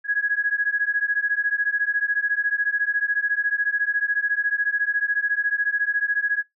sine beating tone pair, 1658 / 1672 Hz, G#6 / G#6, -3 / +11 cents, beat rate 14 Hz, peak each -23 dBFS, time 0.04-6.44 s, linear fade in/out 50 ms, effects noise-tail reverb RT60 0.2 s tail -26 dB re dry

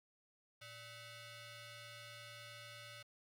10% pulse ring-modulated tone, 698.5 Hz, F5, in tune, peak -40 dBFS, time 0.61-3.03 s, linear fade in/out 10 ms, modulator 813 Hz, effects low-pass 10000 Hz 12 dB/octave + 11-bit

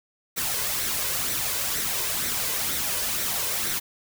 white noise with flanger, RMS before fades -27 dBFS, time 0.36-3.8 s, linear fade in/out 20 ms, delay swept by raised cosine 0.5 to 2 ms, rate 2.1 Hz, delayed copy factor +0.5, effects none

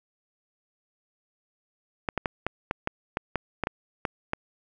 clicks, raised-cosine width 0.5 ms, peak -11 dBFS, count 12, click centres 2.088 / 2.177 / 2.258 / 2.466 / 2.711 / 2.874 / 3.171 / 3.357 / 3.637 / 3.671 / 4.052 / 4.334 s, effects none

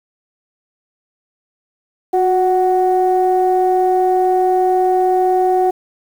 sine tone pair together, 365.8 / 744 Hz, F#4 / F#5, -20 / +9 cents, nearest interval octave, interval 1229 cents, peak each -13 dBFS, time 2.13-5.71 s, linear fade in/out 10 ms, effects tanh soft clip ceiling -5 dBFS + 7-bit

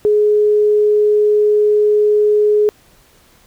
sine tone, 420 Hz, G#4, 19 cents sharp, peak -9 dBFS, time 0.05-2.69 s, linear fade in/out 0 ms, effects pink hiss -50 dBFS RMS until 3.46 s

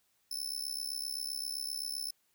sawtooth tone with amplitude modulation, 5274 Hz, E8, in tune, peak -29 dBFS, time 0.31-2.11 s, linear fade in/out 5 ms, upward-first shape sine, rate 67.7 Hz, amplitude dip 100%, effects white hiss -74 dBFS RMS until 2.34 s

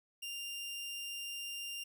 sawtooth tone, 2794 Hz, F7, in tune, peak -37 dBFS, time 0.22-1.84 s, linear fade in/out 10 ms, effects none

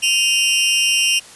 sawtooth tone with amplitude modulation, 2794 Hz, F7, in tune, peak -6 dBFS, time 0.02-1.2 s, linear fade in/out 20 ms, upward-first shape sine, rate 280 Hz, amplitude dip 100%, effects white hiss -41 dBFS RMS until 1.35 s + resampled to 24000 Hz

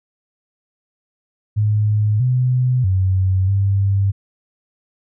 sine tone with pitch steps, 105.8 / 126.4 / 94.2 / 98.6 Hz, G#2 / B2 / F#2 / G2, +33 / +41 / +32 / +11 cents, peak -13 dBFS, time 1.56-4.12 s, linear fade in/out 20 ms, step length 640 ms, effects none

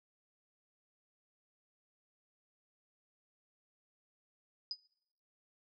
sine tone with exponential decay, 4978 Hz, D#8, in tune, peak -32 dBFS, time 4.71-4.8 s, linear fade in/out 1 ms, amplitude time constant 18 ms, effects noise-tail reverb RT60 0.8 s tail -24 dB re dry

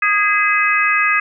sine tone cluster, 1239 / 1649 / 2043 / 2549 Hz, D#6 / G#6 / C7 / D#7, -8 / -13 / -42 / +41 cents, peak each -18 dBFS, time 0.02-1.2 s, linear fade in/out 5 ms, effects none

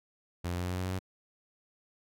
sawtooth tone with pitch steps, 87.31 / 88.22 / 89.14 / 90.08 / 91.02 / 91.97 / 92.93 / 93.9 Hz, F2 / F2 / F2 / F#2 / F#2 / F#2 / F#2 / F#2, 0 / +18 / +36 / -46 / -28 / -10 / +8 / +26 cents, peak -28 dBFS, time 0.44-0.992 s, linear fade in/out 10 ms, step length 69 ms, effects none

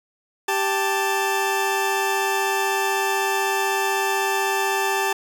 20% pulse tone pair together, 392 / 880 Hz, G4 / A5, 0 / 0 cents, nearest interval octave + major second, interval 1400 cents, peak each -18 dBFS, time 0.48-5.13 s, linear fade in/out 5 ms, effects 8-bit

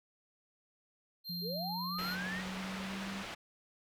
square tone, 4182 Hz, C8, 2 cents flat, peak -40 dBFS, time 1.24-2.17 s, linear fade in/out 50 ms
sine tone with pitch glide, 174.61 to 194.86 Hz, F3 to G3, 0 to -10 cents, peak -40 dBFS, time 1.29-3.23 s, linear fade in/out 10 ms, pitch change +190 cents, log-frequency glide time 1.46-3.09 s
sine linear sweep, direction up, 370 to 1934 Hz, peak -39 dBFS, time 1.41-2.43 s, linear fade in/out 50 ms
white low-pass noise, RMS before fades -44 dBFS, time 1.98-3.35 s, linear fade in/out 10 ms, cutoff 2700 Hz, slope 12 dB/octave
effects none

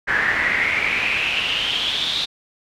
brown noise with band-pass filter sweep, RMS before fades -21 dBFS, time 0.07-2.26 s, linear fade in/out 20 ms, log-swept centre 1700 to 3800 Hz, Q 7.9, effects none

